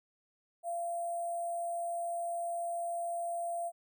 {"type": "tone with sample-and-hold", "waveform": "sine", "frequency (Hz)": 687, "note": "F5", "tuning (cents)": -29, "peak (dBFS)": -33, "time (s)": [0.63, 3.72], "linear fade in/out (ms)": 50, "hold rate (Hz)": 8820, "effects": []}